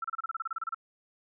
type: tone bursts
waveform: sine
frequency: 1333 Hz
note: E6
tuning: 19 cents sharp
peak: -30 dBFS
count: 14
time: 0.02-0.746 s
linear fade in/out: 5 ms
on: 24 ms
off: 30 ms
effects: none